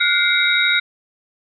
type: tone cluster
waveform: sine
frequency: 1426 / 1498 / 2099 / 2280 / 3789 Hz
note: F6 / F#6 / C7 / C#7 / A#7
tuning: +36 / +21 / +5 / +48 / +27 cents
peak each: -19 / -26 / -19 / -24 / -18 dBFS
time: 0-0.8 s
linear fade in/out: 10 ms
effects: none